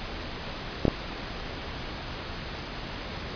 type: clicks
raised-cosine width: 2 ms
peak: -7 / -7 dBFS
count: 2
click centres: 0.853 / 0.881 s
effects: pink hiss -36 dBFS RMS until 3.35 s + resampled to 11025 Hz